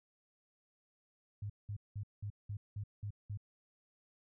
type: tone bursts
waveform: sine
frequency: 102.8 Hz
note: G#2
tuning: 17 cents flat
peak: -38 dBFS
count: 8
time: 1.42-3.374 s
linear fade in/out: 5 ms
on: 78 ms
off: 190 ms
effects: none